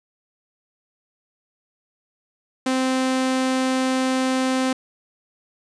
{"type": "tone", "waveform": "sawtooth", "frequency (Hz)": 260, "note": "C4", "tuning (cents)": -11, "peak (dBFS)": -15, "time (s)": [2.66, 4.73], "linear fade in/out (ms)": 5, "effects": ["resampled to 22050 Hz"]}